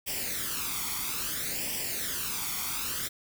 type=noise with flanger; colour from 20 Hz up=white; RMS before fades=-33 dBFS; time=0.06-3.09 s; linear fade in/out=20 ms; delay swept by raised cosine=0.37 to 0.9 ms; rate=0.6 Hz; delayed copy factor=+0.7; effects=none